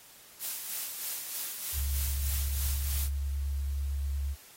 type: noise with tremolo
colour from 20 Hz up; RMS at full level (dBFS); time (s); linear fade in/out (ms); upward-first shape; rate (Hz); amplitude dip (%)
blue; -34; 0.39-3.1; 50; sine; 3.2; 45
type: tone with vibrato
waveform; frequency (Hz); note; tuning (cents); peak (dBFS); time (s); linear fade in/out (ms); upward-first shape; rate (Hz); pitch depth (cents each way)
sine; 69.8; C#2; +13; -29; 1.73-4.36; 50; sine; 8.7; 12
effects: white hiss -54 dBFS RMS until 4.56 s + AAC 48 kbps